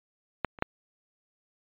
clicks, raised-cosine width 0.5 ms, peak -11 / -29 / -9 dBFS, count 3, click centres 0.447 / 0.588 / 0.624 s, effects resampled to 8000 Hz

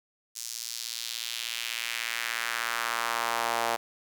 sawtooth tone with high-pass filter sweep, 116.54 Hz, A#2, in tune, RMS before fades -32 dBFS, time 0.35-3.77 s, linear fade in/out 20 ms, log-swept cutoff 6200 to 710 Hz, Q 1.7, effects none

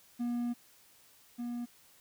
triangle tone pair in turn, 240 / 240 Hz, B3 / B3, -49 / -49 cents, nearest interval unison, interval 0 cents, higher neither, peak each -29 / -33 dBFS, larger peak first, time 0.19-0.54 / 1.38-1.66 s, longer first, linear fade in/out 20 ms, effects white hiss -62 dBFS RMS until 2 s

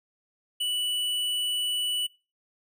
triangle tone with tanh clipping, 2960 Hz, F#7, in tune, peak -27 dBFS, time 0.6-2.07 s, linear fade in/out 10 ms, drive 16 dB, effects noise-tail reverb RT60 0.3 s tail -21 dB re dry

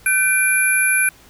sine tone cluster, 1524 / 2372 / 11220 Hz, G6 / D7 / F9, -49 / +17 / +7 cents, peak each -18 dBFS, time 0.06-1.09 s, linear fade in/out 2 ms, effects pink hiss -48 dBFS RMS until 1.29 s

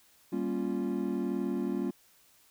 triangle chord, G half-diminished seventh, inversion none, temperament equal with one note detuned, 196 / 235.2 / 277.2 / 349.2 Hz, G3 / Bb3 / Db4 / F4, 0 / +16 / 0 / 0 cents, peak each -33 dBFS, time 0.32-1.91 s, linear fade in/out 10 ms, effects white hiss -63 dBFS RMS until 2.5 s

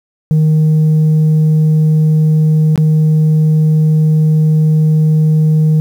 sine tone with dropouts, 155.56 Hz, D#3, in tune, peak -4 dBFS, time 0.31-5.8 s, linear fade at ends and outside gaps 0 ms, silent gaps 2.758-2.777 s, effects tanh soft clip ceiling -6 dBFS + 7-bit

